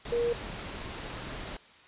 sine tone in noise, 473.2 Hz, A#4, 26 cents sharp, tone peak -25 dBFS, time 0.12-0.33 s, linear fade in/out 5 ms, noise pink, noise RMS -39 dBFS, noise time 0.05-1.57 s, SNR +11 dB, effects white hiss -55 dBFS RMS until 1.87 s + resampled to 8000 Hz

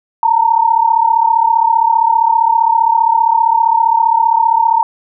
sine tone pair together, 897.1 / 932.3 Hz, A5 / A#5, +33 / 0 cents, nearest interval minor second, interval 67 cents, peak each -11 dBFS, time 0.23-4.83 s, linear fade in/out 2 ms, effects none

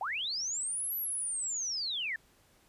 sine linear two-way sweep, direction up then down, 688 to 12000 to 1703 Hz, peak -32 dBFS, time 0.01-2.16 s, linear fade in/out 2 ms, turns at 0.96 s, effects pink hiss -65 dBFS RMS until 2.68 s + resampled to 32000 Hz

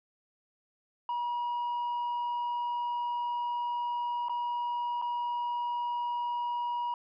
sine tone with dropouts, 961 Hz, B5, 48 cents flat, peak -27 dBFS, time 1.09-6.94 s, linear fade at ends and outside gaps 2 ms, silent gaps 4.285-4.295 / 5.016-5.022 s, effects tanh soft clip ceiling -29 dBFS

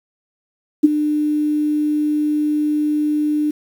sine tone with ADSR envelope, 300 Hz, D4, 37 cents sharp, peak -3 dBFS, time 0.83-3.51 s, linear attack 16 ms, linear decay 22 ms, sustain -12 dB, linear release 7 ms, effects 7-bit

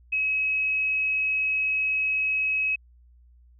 sine tone, 2558 Hz, D#7, 47 cents sharp, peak -22 dBFS, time 0.12-2.76 s, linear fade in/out 10 ms, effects added 60 Hz sine -52 dBFS peak until 3.59 s

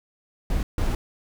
brown noise bursts at uneven times, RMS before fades -23 dBFS, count 2, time 0.5-0.63 / 0.78-0.95 s, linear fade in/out 2 ms, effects none

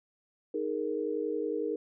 sine chord, D# suspended fourth, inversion none, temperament equal, 311.1 / 415.3 / 466.2 Hz, D#4 / G#4 / A#4, 0 / 0 / 0 cents, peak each -35 / -34 / -33 dBFS, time 0.54-1.76 s, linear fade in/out 5 ms, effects none

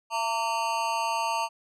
square tone with amplitude modulation, 913 Hz, A#5, 36 cents flat, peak -22 dBFS, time 0.1-1.49 s, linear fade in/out 50 ms, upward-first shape sine, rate 240 Hz, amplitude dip 95%, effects low-pass 8000 Hz 12 dB/octave

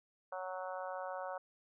harmonic tone, 185.3 Hz, F#3, 3 cents sharp, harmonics 3 / 4 / 5 / 6 / 7 / 8, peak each -43 / -45 / -47 / -49 / -50 / -51 dBFS, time 0.32-1.38 s, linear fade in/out 5 ms, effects none

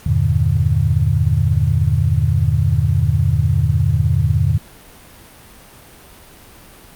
sine chord, E half-diminished seventh, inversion none, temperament just, 82.41 / 98.89 / 118.67 / 148.33 Hz, E2 / G2 / Bb2 / D3, 0 / +16 / +31 / +18 cents, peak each -18 dBFS, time 0.06-4.58 s, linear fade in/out 5 ms, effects pink hiss -42 dBFS RMS until 6.95 s + Opus 48 kbps

